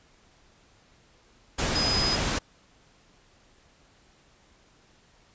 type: tone in noise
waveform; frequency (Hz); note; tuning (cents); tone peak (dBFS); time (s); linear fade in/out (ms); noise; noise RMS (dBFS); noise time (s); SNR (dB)
sine; 5010; D#8; +11; -25; 1.75-2.16; 10; pink; -27; 1.58-2.39; -1
effects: pink hiss -60 dBFS RMS until 5.34 s + resampled to 16000 Hz